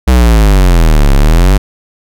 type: exponential two-way sweep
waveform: square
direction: down then up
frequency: 65.41 to 33.8 to 51.1 Hz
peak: -4 dBFS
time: 0.07-1.58 s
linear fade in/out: 10 ms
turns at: 1.14 s
effects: none